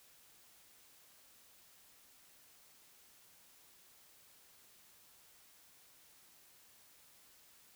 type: silence
effects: white hiss -64 dBFS RMS until 7.75 s